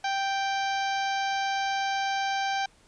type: harmonic tone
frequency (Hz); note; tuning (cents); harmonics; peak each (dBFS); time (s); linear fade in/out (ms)
784; G5; 0; 1 / 2 / 3 / 4 / 5 / 6 / 7 / 8; -27 / -33 / -37 / -39 / -41 / -43 / -44 / -45; 0.04-2.66; 5
effects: pink hiss -60 dBFS RMS until 2.87 s + resampled to 22050 Hz